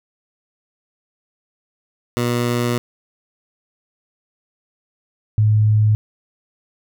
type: tone pair in turn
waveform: 15% pulse / sine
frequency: 120.6 / 107.13 Hz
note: B2 / A2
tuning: -41 / -46 cents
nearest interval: major second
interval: 205 cents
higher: first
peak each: -11 dBFS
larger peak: neither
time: 2.17-2.78 / 5.38-5.95 s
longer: first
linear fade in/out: 0 ms
effects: none